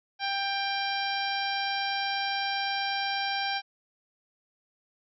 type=harmonic tone; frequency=791 Hz; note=G5; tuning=15 cents sharp; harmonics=1 / 2 / 3 / 4 / 5 / 6 / 7; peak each=-31 / -34 / -36 / -37 / -38 / -39 / -39 dBFS; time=0.19-3.62 s; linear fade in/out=50 ms; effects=none